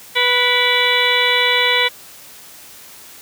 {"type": "harmonic tone with a mistuned harmonic", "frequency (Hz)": 491.9, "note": "B4", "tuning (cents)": -7, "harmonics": [1, 2, 3, 4, 5, 6, 7, 8], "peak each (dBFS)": [-22, -22, -25, -19, -19, -22, -20, -22], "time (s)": [0.15, 1.89], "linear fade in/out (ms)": 20, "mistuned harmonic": 5, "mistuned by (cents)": -110, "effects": ["white hiss -40 dBFS RMS until 3.21 s", "high-pass 60 Hz 12 dB/octave"]}